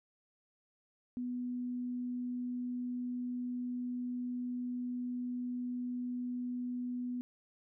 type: tone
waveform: sine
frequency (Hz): 246.9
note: B3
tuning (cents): 0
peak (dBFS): -35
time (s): 1.17-7.21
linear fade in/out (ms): 0
effects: none